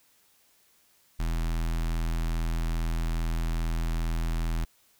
square tone with notch filter, 41.2 Hz, E1, in tune, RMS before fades -28 dBFS, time 1.19-4.65 s, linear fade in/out 10 ms, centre 490 Hz, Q 1.4, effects white hiss -64 dBFS RMS until 4.99 s

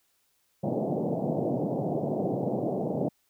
pink band-pass noise, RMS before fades -29 dBFS, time 0.63-3.09 s, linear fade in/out 10 ms, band 130 to 740 Hz, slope 48 dB/octave, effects white hiss -71 dBFS RMS until 3.29 s

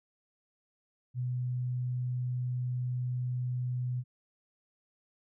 sine tone, 124.8 Hz, B2, 19 cents sharp, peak -30 dBFS, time 1.14-4.04 s, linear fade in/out 50 ms, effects none

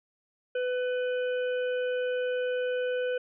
harmonic tone with a mistuned harmonic, 500 Hz, B4, 21 cents sharp, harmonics 1 / 3 / 5 / 6, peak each -27 / -37 / -46 / -46 dBFS, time 0.55-3.18 s, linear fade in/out 5 ms, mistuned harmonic 5, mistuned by -19 cents, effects none

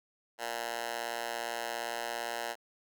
10% pulse tone with high-pass filter, 117.4 Hz, A#2, 13 cents sharp, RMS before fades -37 dBFS, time 0.38-2.56 s, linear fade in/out 50 ms, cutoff 800 Hz, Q 1.2, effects none

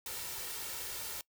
white noise with comb filter, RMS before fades -41 dBFS, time 0.06-1.21 s, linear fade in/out 2 ms, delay 2.2 ms, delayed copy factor +0.5, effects noise-tail reverb RT60 0.1 s tail -22 dB re dry

